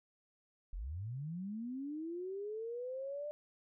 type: linear sweep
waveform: sine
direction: up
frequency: 36.71 to 600 Hz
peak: -39 dBFS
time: 0.73-3.31 s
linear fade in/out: 0 ms
effects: none